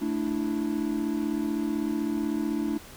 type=chord; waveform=triangle; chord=A suspended fourth; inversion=none; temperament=equal; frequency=220 / 293.7 / 329.6 Hz; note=A3 / D4 / E4; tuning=0 / 0 / 0 cents; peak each=-29 / -27 / -29 dBFS; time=0.01-2.78 s; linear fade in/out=10 ms; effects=pink hiss -47 dBFS RMS until 2.96 s